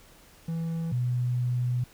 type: tone pair in turn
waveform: triangle / sine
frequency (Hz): 164.81 / 123.47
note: E3 / B2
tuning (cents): 0 / 0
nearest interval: perfect fourth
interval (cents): 500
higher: first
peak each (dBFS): -26 / -24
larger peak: second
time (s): 0.48-0.92 / 0.92-1.84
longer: second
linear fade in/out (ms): 5
effects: pink hiss -55 dBFS RMS until 1.93 s